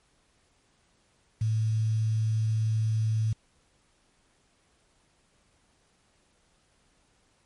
sine tone with quantisation, 110 Hz, A2, in tune, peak -23 dBFS, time 1.41-3.33 s, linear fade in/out 5 ms, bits 8, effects pink hiss -67 dBFS RMS until 7.45 s + MP3 48 kbps

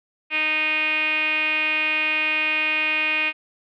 5% pulse tone with low-pass filter, 309.7 Hz, D#4, 8 cents flat, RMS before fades -22 dBFS, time 0.3-3.33 s, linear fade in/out 50 ms, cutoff 2500 Hz, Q 8.6, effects none

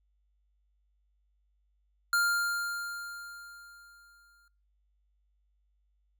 square tone with exponential decay, 1400 Hz, F6, 4 cents sharp, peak -24 dBFS, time 2.13-4.48 s, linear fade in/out 2 ms, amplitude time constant 510 ms, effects noise-tail reverb RT60 0.5 s tail -25 dB re dry + added 50 Hz sine -69 dBFS peak until 6.19 s

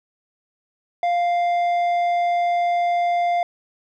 square tone with low-pass filter, 698.5 Hz, F5, in tune, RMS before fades -20 dBFS, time 1.03-3.43 s, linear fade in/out 2 ms, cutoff 1900 Hz, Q 0.59, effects none

